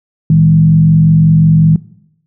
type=tone with frequency modulation; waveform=sine; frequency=159.5 Hz; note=D#3; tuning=43 cents sharp; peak=-4 dBFS; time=0.3-1.76 s; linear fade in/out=2 ms; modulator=45.5 Hz; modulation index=0.55; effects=noise-tail reverb RT60 0.8 s tail -19 dB re dry